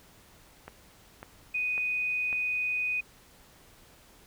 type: click train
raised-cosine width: 0.5 ms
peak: -26 dBFS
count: 4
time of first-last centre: 0.68-2.328 s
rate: 1.82 Hz
type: tone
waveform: sine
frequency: 2489 Hz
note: D#7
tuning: in tune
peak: -27 dBFS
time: 1.54-3.01 s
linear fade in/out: 10 ms
effects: pink hiss -57 dBFS RMS until 4.26 s